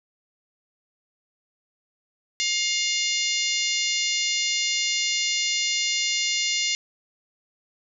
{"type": "harmonic tone with a mistuned harmonic", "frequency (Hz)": 708, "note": "F5", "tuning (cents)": 23, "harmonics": [3, 4, 5, 6, 7, 8, 9, 10], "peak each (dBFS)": [-28, -29, -30, -31, -31, -32, -33, -33], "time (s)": [2.4, 6.75], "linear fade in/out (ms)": 0, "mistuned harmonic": 8, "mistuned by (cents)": 18, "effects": []}